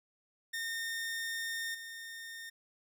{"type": "tone with level steps", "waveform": "sawtooth", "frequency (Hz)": 1827, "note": "A#6", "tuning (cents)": -35, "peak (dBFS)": [-32, -40], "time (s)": [0.53, 2.5], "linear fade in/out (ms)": 10, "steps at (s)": 1.74, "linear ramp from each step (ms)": 10, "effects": []}